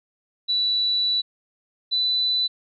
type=tone pair in turn; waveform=sine; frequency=3951 / 3988 Hz; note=B7 / B7; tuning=0 / +16 cents; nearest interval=unison; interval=16 cents; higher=second; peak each=-19 dBFS; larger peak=neither; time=0.48-1.22 / 1.91-2.48 s; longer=first; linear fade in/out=20 ms; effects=none